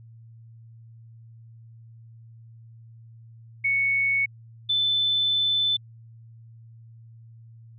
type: tone pair in turn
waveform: sine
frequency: 2217 / 3519 Hz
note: C#7 / A7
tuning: 0 / 0 cents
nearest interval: minor sixth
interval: 800 cents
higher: second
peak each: -20 dBFS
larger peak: neither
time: 3.64-4.26 / 4.69-5.77 s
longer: second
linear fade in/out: 10 ms
effects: added 114 Hz sine -45 dBFS peak until 7.78 s